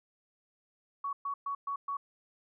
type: tone bursts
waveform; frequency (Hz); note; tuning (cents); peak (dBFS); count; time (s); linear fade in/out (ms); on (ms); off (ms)
sine; 1121; C#6; +19; -32; 5; 1.04-1.97; 5; 90; 120
effects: none